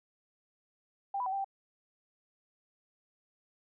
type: tone with pitch steps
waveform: sine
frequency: 792 / 991 / 759 / 788 / 782 Hz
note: G5 / B5 / F#5 / G5 / G5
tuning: +18 / +6 / +44 / +9 / -4 cents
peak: -31 dBFS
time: 1.14-1.445 s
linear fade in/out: 5 ms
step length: 61 ms
effects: none